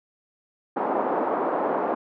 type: band-pass noise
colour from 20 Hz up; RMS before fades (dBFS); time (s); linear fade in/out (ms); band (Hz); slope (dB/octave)
white; -25; 0.76-1.95; 10; 260 to 970; 24
effects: none